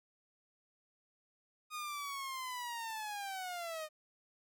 sawtooth linear sweep, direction down, 1240 to 609 Hz, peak -36 dBFS, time 1.7-3.89 s, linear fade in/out 50 ms, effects none

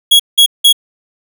45% pulse tone bursts, 3325 Hz, G#7, 1 cent sharp, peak -3 dBFS, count 3, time 0.11-0.728 s, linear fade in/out 10 ms, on 86 ms, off 180 ms, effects none

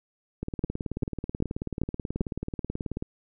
two click trains, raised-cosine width 3 ms, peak -18 / -13 dBFS, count 49 / 5, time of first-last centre 0.43-3.025 / 0.64-2.209 s, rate 18.5 / 2.55 Hz, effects none

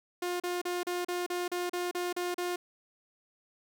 sawtooth tone bursts, 355.1 Hz, F4, 29 cents sharp, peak -27 dBFS, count 11, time 0.22-2.56 s, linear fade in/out 5 ms, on 180 ms, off 36 ms, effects none

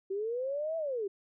sine linear two-way sweep, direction up then down, 376.6 to 663 to 376.6 Hz, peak -31 dBFS, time 0.1-1.08 s, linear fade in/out 10 ms, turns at 0.77 s, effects none

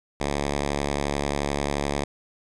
5% pulse tone, 71.4 Hz, D2, 48 cents flat, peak -13 dBFS, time 0.2-2.04 s, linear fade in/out 5 ms, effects resampled to 22050 Hz

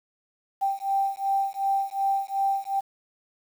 sine beating tone pair, 784 / 786.7 Hz, G5 / G5, 0 / +6 cents, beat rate 2.7 Hz, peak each -26 dBFS, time 0.61-2.81 s, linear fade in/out 20 ms, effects 8-bit

